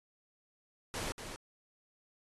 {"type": "noise with echo", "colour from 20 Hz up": "pink", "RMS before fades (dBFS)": -39, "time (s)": [0.94, 1.12], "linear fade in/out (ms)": 0, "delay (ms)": 240, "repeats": 1, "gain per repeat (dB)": -7, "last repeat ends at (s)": 1.36, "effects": ["low-pass 11000 Hz 12 dB/octave", "AAC 32 kbps"]}